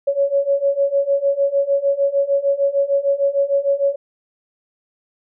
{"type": "beating tone pair", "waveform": "sine", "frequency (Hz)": [554.4, 561], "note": ["C#5", "C#5"], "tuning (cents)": [0, 21], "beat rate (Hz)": 6.6, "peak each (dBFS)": [-19, -17], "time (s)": [0.07, 3.96], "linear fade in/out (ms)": 10, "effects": []}